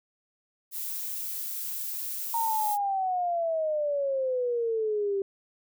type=noise; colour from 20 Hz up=violet; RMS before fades=-34 dBFS; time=0.71-2.78 s; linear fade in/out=50 ms
type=exponential sweep; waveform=sine; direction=down; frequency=932.3 to 388.6 Hz; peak=-25 dBFS; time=2.34-5.22 s; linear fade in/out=2 ms
effects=none